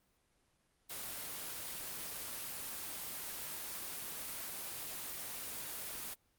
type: noise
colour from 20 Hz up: white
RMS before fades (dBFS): -43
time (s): 0.89-6.15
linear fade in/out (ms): 20
effects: pink hiss -75 dBFS RMS until 6.38 s + Opus 24 kbps